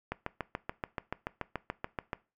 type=click train; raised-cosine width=0.5 ms; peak=-18 dBFS; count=15; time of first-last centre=0.12-2.131 s; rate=6.96 Hz; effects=noise-tail reverb RT60 0.3 s tail -20 dB re dry